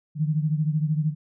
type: beating tone pair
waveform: sine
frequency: 151.3 / 164.3 Hz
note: D#3 / E3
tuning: -48 / -5 cents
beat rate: 13 Hz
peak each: -22 / -27 dBFS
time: 0.15-1.15 s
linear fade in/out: 50 ms
effects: none